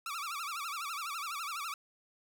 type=tone with vibrato; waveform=sawtooth; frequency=1244.5 Hz; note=D#6; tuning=in tune; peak=-33 dBFS; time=0.06-1.74 s; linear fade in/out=2 ms; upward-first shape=sine; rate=12 Hz; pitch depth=180 cents each way; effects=none